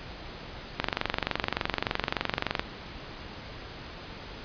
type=click train; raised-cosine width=0.3 ms; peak=-9 dBFS; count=43; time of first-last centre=0.8-2.595 s; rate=23.4 Hz; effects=pink hiss -42 dBFS RMS until 4.44 s + resampled to 11025 Hz